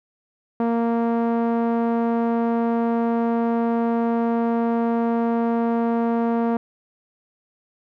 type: tone with low-pass filter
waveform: sawtooth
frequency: 232.1 Hz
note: A#3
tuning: 7 cents flat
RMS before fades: -21 dBFS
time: 0.6-6.57 s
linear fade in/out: 2 ms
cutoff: 910 Hz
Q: 1.1
effects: none